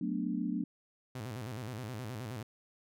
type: chord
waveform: sine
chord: B minor seventh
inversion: second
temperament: equal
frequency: 185 / 220 / 246.9 / 293.7 Hz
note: F#3 / A3 / B3 / D4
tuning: 0 / 0 / 0 / 0 cents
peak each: -37 dBFS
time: 0.01-0.64 s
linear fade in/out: 5 ms
type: tone with vibrato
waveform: sawtooth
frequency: 116.54 Hz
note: A#2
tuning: in tune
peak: -35 dBFS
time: 1.15-2.43 s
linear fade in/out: 5 ms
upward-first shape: square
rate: 9.5 Hz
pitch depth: 160 cents each way
effects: none